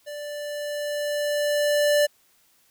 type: tone with level ramp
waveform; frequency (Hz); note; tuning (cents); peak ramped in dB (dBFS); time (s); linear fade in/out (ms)
square; 587.3; D5; 0; -34 to -17; 0.06-2.07; 20
effects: white hiss -62 dBFS RMS until 2.7 s